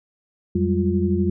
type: tone cluster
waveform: sine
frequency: 88.4 / 187.9 / 200 / 351.5 Hz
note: F2 / F#3 / G3 / F4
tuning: +22 / +27 / +35 / +11 cents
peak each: -23 dBFS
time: 0.55-1.3 s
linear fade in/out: 5 ms
effects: none